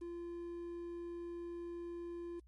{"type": "tone with quantisation", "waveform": "triangle", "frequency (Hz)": 344.1, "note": "F4", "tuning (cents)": -26, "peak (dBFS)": -40, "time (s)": [0.01, 2.4], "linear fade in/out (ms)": 10, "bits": 11, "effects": ["added 60 Hz sine -59 dBFS peak until 2.47 s", "MP3 48 kbps"]}